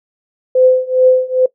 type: tone with tremolo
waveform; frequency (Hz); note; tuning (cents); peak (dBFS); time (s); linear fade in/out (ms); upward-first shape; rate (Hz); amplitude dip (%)
sine; 512; C5; -38; -4; 0.55-1.46; 5; triangle; 2.4; 95
effects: noise-tail reverb RT60 0.1 s tail -19 dB re dry